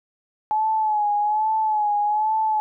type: tone with vibrato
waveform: sine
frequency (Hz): 851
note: G#5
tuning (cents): +42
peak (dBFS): -18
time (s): 0.51-2.6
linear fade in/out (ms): 0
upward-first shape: sine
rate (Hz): 1.2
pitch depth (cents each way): 52
effects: none